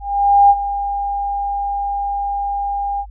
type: tone with ADSR envelope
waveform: sine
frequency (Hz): 805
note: G5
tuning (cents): +46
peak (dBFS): -5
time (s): 0-3.06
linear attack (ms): 500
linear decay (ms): 45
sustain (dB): -13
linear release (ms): 63
effects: added 50 Hz sine -33 dBFS peak until 3.1 s